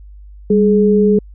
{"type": "tone pair together", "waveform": "sine", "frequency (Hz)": [199.16, 422], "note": ["G3", "G#4"], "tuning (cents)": [28, 28], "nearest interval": "octave + minor second", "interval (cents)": 1300, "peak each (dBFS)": -11, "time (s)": [0.5, 1.19], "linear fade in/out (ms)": 5, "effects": ["added 50 Hz sine -34 dBFS peak until 1.34 s"]}